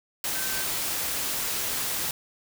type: tone in noise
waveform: sine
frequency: 1544 Hz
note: G6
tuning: 27 cents flat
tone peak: -36 dBFS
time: 0.35-0.64 s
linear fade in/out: 2 ms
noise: white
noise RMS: -29 dBFS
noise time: 0.24-2.11 s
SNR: -10 dB
effects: none